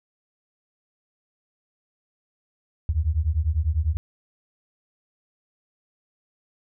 sine beating tone pair, 73.42 / 83.42 Hz, D2 / E2, 0 / +21 cents, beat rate 10 Hz, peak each -23 dBFS, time 2.89-3.97 s, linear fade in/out 0 ms, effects none

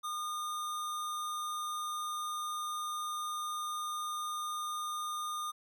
square tone, 1218 Hz, D#6, 37 cents flat, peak -36 dBFS, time 0.03-5.52 s, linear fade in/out 20 ms, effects none

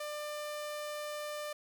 sawtooth tone, 596 Hz, D5, 25 cents sharp, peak -34 dBFS, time 0-1.53 s, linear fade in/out 5 ms, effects 10-bit

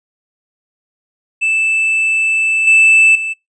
triangle tone with level steps, 2638 Hz, E7, 1 cent sharp, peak -10 / -4 / -16 dBFS, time 1.41-3.34 s, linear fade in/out 20 ms, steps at 2.67 / 3.15 s, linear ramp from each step 5 ms, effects noise-tail reverb RT60 0.2 s tail -26 dB re dry + resampled to 22050 Hz

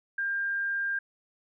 sine tone, 1599 Hz, G6, 34 cents sharp, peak -27 dBFS, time 0.18-0.99 s, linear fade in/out 5 ms, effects none

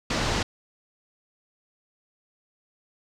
pink low-pass noise, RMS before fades -26 dBFS, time 0.1-0.43 s, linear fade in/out 5 ms, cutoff 6400 Hz, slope 24 dB/octave, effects none

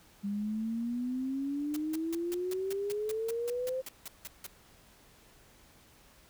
sine exponential sweep, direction up, 198.8 to 526 Hz, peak -31 dBFS, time 0.23-3.82 s, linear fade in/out 20 ms
white noise bursts, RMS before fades -42 dBFS, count 15, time 1.74-4.465 s, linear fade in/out 0 ms, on 23 ms, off 170 ms
effects pink hiss -60 dBFS RMS until 6.29 s

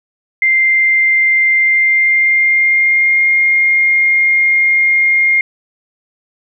sine tone with pitch glide, 2093 to 2126 Hz, C7 to C7, 0 to +27 cents, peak -8 dBFS, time 0.42-5.41 s, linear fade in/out 2 ms, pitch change +27 cents, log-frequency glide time 1.56-3.26 s, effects none

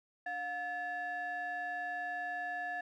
triangle ring-modulated tone, 505 Hz, B4, 39 cents sharp, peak -31 dBFS, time 0.26-2.81 s, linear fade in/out 5 ms, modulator 1220 Hz, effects none

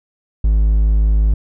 triangle tone, 52.8 Hz, G#1, 29 cents sharp, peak -8 dBFS, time 0.44-1.34 s, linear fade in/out 5 ms, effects none

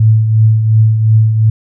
sine tone with tremolo, 110 Hz, A2, in tune, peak -3 dBFS, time 0-1.5 s, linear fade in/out 5 ms, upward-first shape triangle, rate 2.8 Hz, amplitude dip 55%, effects none

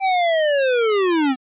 square linear sweep, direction down, 784 to 249.7 Hz, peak -16 dBFS, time 0-1.36 s, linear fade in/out 50 ms, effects resampled to 8000 Hz

